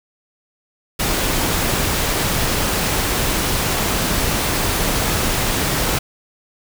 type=noise; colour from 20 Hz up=pink; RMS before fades=-19 dBFS; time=0.99-5.99 s; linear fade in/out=10 ms; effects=none